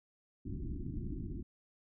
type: low-pass noise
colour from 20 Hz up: pink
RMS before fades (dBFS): -40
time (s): 0.45-1.43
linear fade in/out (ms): 10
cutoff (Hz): 360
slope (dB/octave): 96
effects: none